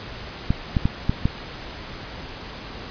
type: clicks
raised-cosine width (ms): 5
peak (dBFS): -6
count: 5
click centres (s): 0.505 / 0.768 / 0.855 / 1.095 / 1.255
effects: pink hiss -36 dBFS RMS until 2.9 s + resampled to 11025 Hz